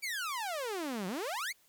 sawtooth exponential two-way sweep, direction down then up, 2359 to 175.5 to 2359 Hz, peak -31 dBFS, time 0.02-1.53 s, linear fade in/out 20 ms, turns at 1.07 s, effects white hiss -67 dBFS RMS until 1.68 s

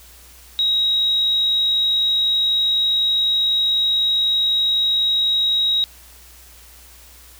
sine tone, 3812 Hz, A#7, 38 cents sharp, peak -15 dBFS, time 0.59-5.84 s, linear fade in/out 0 ms, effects added 60 Hz sine -47 dBFS peak until 7.39 s + white hiss -46 dBFS RMS until 7.39 s

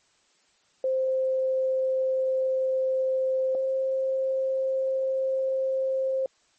sine tone pair in turn, 523.3 / 529.1 Hz, C5 / C5, 0 / +19 cents, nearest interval unison, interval 19 cents, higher second, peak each -22 / -23 dBFS, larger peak first, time 0.84-3.55 / 3.55-6.26 s, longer neither, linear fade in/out 2 ms, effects white hiss -65 dBFS RMS until 6.58 s + MP3 32 kbps

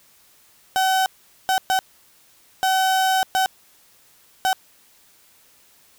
35% pulse tone bursts at uneven times, 759 Hz, F#5, 44 cents sharp, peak -15 dBFS, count 6, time 0.76-1.06 / 1.49-1.58 / 1.7-1.79 / 2.63-3.23 / 3.35-3.46 / 4.45-4.53 s, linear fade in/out 0 ms, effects white hiss -55 dBFS RMS until 5.98 s

